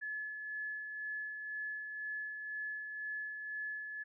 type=tone with tremolo; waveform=sine; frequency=1714 Hz; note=A6; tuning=46 cents flat; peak=-37 dBFS; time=0.01-4.04 s; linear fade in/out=20 ms; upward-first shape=sine; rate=2 Hz; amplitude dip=40%; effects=none